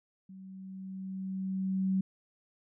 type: tone with level ramp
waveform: sine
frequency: 190.1 Hz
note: F#3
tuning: 47 cents sharp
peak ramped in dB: -46 to -25 dBFS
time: 0.29-2.01 s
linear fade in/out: 5 ms
effects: none